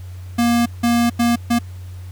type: tone bursts at uneven times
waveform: square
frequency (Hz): 236.4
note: A#3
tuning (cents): +24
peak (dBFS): -14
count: 4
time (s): 0.38-0.66 / 0.83-1.1 / 1.19-1.36 / 1.5-1.59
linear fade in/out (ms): 10
effects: added 91 Hz sine -30 dBFS peak until 2.11 s + pink hiss -49 dBFS RMS until 2.11 s